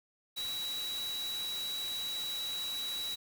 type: tone in noise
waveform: sine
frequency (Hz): 3904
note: B7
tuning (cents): -21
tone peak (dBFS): -35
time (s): 0.36-3.16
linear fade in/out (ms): 20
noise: white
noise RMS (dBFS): -44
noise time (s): 0.36-3.16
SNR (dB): +6
effects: none